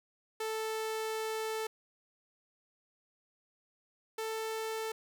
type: tone pair in turn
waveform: sawtooth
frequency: 440 / 442.5 Hz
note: A4 / A4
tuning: 0 / +10 cents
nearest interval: unison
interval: 10 cents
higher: second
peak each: -30 / -31 dBFS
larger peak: first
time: 0.4-1.67 / 4.18-4.92 s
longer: first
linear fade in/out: 5 ms
effects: none